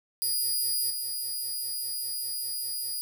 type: tone with level steps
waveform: 10% pulse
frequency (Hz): 4885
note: D#8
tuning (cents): -33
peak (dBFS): -19 / -24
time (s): 0.22-3.01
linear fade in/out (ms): 0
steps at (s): 0.9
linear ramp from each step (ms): 5
effects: 9-bit